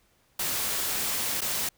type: noise with dropouts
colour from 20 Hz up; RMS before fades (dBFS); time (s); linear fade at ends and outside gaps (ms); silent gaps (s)
white; -29; 0.39-1.69; 5; 1.408-1.416
effects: pink hiss -66 dBFS RMS until 1.77 s